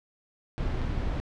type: noise with dropouts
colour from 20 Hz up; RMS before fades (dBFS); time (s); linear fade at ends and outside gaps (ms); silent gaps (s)
brown; -29; 0.58-1.2; 0; 0.81-0.816
effects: low-pass 4000 Hz 12 dB/octave